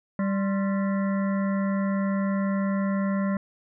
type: harmonic tone with a mistuned harmonic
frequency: 196 Hz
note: G3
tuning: in tune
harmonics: 1 / 3 / 5 / 7 / 9 / 10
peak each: -23 / -33 / -37 / -40 / -42 / -43 dBFS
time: 0.19-3.37 s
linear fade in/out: 2 ms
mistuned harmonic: 5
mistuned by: +120 cents
effects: none